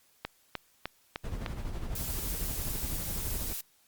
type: click train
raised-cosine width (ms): 0.3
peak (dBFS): -17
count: 5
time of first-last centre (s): 0.25-1.462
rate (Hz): 3.3
type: noise with tremolo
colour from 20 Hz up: brown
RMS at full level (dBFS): -34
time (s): 1.24-3.53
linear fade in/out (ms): 2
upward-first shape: sine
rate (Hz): 12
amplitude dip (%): 50
type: noise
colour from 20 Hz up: blue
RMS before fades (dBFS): -37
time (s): 1.95-3.61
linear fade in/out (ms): 5
effects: white hiss -66 dBFS RMS until 3.87 s + Opus 48 kbps

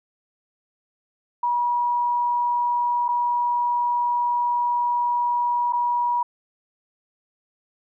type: tone with dropouts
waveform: sine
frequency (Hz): 964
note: B5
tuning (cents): -42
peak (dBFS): -19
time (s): 1.43-6.23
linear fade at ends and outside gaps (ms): 5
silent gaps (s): 3.082-3.087 / 5.725-5.732
effects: none

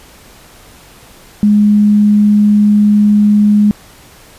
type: tone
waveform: sine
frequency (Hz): 208.1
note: G#3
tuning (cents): +4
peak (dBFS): -5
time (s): 1.43-3.71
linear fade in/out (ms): 0
effects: pink hiss -40 dBFS RMS until 4.38 s + resampled to 32000 Hz

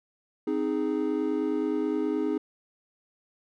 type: chord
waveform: triangle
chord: Ab major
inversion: first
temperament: equal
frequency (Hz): 261.6 / 311.1 / 415.3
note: C4 / Eb4 / Ab4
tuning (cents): 0 / 0 / 0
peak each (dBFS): -29 / -26 / -28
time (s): 0.47-2.38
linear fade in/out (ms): 5
effects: none

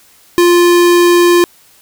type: tone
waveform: square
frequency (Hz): 349.2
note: F4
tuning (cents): 0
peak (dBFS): -6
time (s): 0.38-1.44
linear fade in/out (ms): 0
effects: white hiss -46 dBFS RMS until 1.81 s

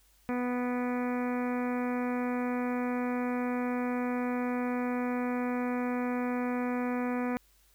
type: harmonic tone with a mistuned harmonic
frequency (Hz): 246.9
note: B3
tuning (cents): 0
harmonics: 1 / 2 / 3 / 4 / 5 / 6 / 7 / 8 / 9 / 10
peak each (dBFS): -30 / -36 / -40 / -42 / -44 / -46 / -47 / -48 / -49 / -50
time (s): 0.29-7.37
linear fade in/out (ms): 0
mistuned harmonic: 10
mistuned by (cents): -36
effects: added 50 Hz sine -65 dBFS peak until 7.74 s + white hiss -66 dBFS RMS until 7.74 s

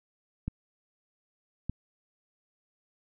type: clicks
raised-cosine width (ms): 5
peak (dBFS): -19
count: 2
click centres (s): 0.48 / 1.696
effects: none

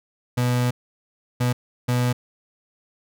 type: tone bursts at uneven times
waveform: 35% pulse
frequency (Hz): 123.47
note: B2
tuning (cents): 0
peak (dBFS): -17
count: 3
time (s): 0.37-0.71 / 1.4-1.53 / 1.88-2.13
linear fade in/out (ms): 10
effects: none

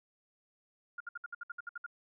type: tone bursts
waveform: sine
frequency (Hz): 1412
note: F6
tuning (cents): +19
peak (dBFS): -38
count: 11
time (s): 0.98-1.864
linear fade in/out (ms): 5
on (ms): 24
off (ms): 62
effects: none

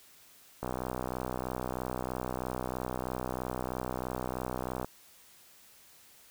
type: click train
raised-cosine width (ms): 1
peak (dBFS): -20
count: 267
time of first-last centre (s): 0.63-4.846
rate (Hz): 63.1
effects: white hiss -58 dBFS RMS until 6.3 s

